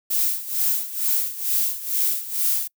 violet noise with tremolo, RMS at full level -20 dBFS, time 0.1-2.68 s, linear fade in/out 10 ms, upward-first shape sine, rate 2.2 Hz, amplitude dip 80%, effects noise-tail reverb RT60 0.1 s tail -26 dB re dry

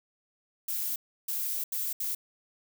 violet noise bursts at uneven times, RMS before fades -32 dBFS, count 4, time 0.68-0.96 / 1.28-1.64 / 1.72-1.93 / 2-2.15 s, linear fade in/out 5 ms, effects none

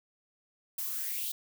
violet noise with high-pass filter sweep, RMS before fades -35 dBFS, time 0.78-1.32 s, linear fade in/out 5 ms, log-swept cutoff 810 to 3600 Hz, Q 4.6, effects none

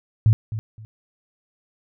sine tone with echo, 109.4 Hz, A2, 9 cents flat, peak -11 dBFS, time 0.26-0.33 s, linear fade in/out 0 ms, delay 260 ms, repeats 2, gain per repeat -13 dB, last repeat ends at 0.85 s, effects none

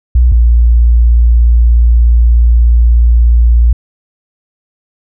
sine tone pair in turn, 60.9 / 58.37 Hz, B1 / A#1, -24 / +3 cents, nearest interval minor second, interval 73 cents, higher first, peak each -3 dBFS, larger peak neither, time 0.15-0.32 / 0.32-3.73 s, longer second, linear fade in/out 5 ms, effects none

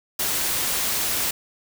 white noise, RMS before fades -24 dBFS, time 0.19-1.31 s, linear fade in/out 5 ms, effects none

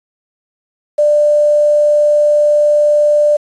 sine tone with quantisation, 593 Hz, D5, 17 cents sharp, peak -7 dBFS, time 0.98-3.37 s, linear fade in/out 10 ms, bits 6, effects resampled to 22050 Hz

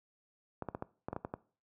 clicks, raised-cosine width 1 ms, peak -23 dBFS, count 9, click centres 0.623 / 0.687 / 0.749 / 0.824 / 1.085 / 1.13 / 1.164 / 1.249 / 1.339 s, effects noise-tail reverb RT60 0.4 s tail -20 dB re dry + high-pass 80 Hz 12 dB/octave

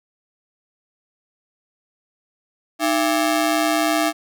sawtooth ring-modulated tone, 493.1 Hz, B4, 3 cents flat, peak -10 dBFS, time 2.79-4.13 s, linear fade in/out 50 ms, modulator 185 Hz, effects none

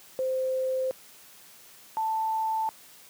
sine tone pair in turn, 520 / 883.4 Hz, C5 / A5, -11 / +7 cents, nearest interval major sixth, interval 918 cents, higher second, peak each -25 dBFS, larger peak neither, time 0.19-0.91 / 1.97-2.69 s, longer neither, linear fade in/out 0 ms, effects white hiss -52 dBFS RMS until 3.09 s + high-pass 100 Hz 12 dB/octave

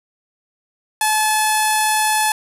sawtooth tone with low-pass filter, 862 Hz, A5, 36 cents flat, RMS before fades -17 dBFS, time 1.01-2.32 s, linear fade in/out 2 ms, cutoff 11000 Hz, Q 4.1, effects none

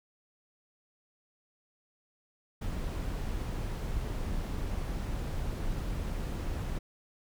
brown noise, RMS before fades -34 dBFS, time 2.61-6.79 s, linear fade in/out 10 ms, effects none

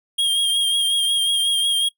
square tone with vibrato, 3236 Hz, G#7, 46 cents flat, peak -17 dBFS, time 0.18-1.89 s, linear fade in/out 10 ms, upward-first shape triangle, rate 5.5 Hz, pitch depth 39 cents each way, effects noise-tail reverb RT60 0.1 s tail -22 dB re dry

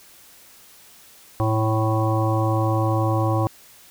harmonic tone, 110 Hz, A2, in tune, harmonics 1 / 3 / 5 / 7 / 9 / 10, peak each -20 / -25 / -27 / -28 / -30 / -30 dBFS, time 1.4-3.47 s, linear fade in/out 0 ms, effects white hiss -49 dBFS RMS until 3.9 s

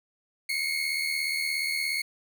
30% pulse tone pair together, 2140 / 2217 Hz, C7 / C#7, +38 / 0 cents, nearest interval minor second, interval 62 cents, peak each -27 dBFS, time 0.49-2.02 s, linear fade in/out 5 ms, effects none

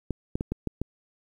clicks, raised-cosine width 3 ms, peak -15 dBFS, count 6, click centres 0.107 / 0.355 / 0.409 / 0.52 / 0.673 / 0.816 s, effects 9-bit

